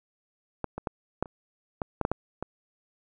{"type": "clicks", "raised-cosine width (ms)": 1, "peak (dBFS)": [-15, -20, -15, -12, -30, -15, -12, -10, -12, -18], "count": 10, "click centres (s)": [0.643, 0.78, 0.872, 1.226, 1.258, 1.818, 2.013, 2.051, 2.116, 2.426], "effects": []}